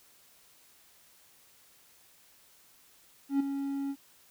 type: tone with ADSR envelope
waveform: triangle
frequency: 277.2 Hz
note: C#4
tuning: in tune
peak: -20 dBFS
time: 3.29-3.96 s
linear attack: 110 ms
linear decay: 9 ms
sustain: -9 dB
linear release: 57 ms
effects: white hiss -61 dBFS RMS until 4.3 s